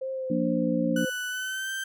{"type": "tone with vibrato", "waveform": "sine", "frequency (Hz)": 523.3, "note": "C5", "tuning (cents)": 0, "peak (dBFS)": -29, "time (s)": [0.01, 1.1], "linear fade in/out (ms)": 10, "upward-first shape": "triangle", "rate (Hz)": 2.6, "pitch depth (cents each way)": 23}
{"type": "harmonic tone", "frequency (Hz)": 58.9, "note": "A#1", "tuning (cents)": 19, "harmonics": [3, 4, 5], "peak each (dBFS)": [-29, -27, -28], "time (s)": [0.3, 1.05], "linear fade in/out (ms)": 5}
{"type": "tone with pitch glide", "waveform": "35% pulse", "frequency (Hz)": [1488, 1563.8], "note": ["F#6", "G6"], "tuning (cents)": [9, -5], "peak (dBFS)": -28, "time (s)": [0.96, 1.84], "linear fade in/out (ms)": 5, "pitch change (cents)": 86, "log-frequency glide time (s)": [1.28, 1.71]}
{"effects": []}